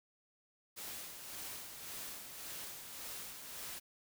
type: noise with tremolo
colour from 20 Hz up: white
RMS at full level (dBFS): -45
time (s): 0.76-3.8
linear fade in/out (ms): 20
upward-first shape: sine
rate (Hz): 1.8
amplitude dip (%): 45
effects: none